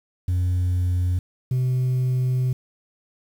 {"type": "tone pair in turn", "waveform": "sine", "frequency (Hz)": [89.9, 127.65], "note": ["F#2", "C3"], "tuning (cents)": [-49, -42], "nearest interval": "tritone", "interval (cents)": 607, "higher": "second", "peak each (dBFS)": -16, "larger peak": "neither", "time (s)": [[0.28, 1.19], [1.51, 2.53]], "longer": "second", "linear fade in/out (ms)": 5, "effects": ["tanh soft clip ceiling -18 dBFS", "8-bit"]}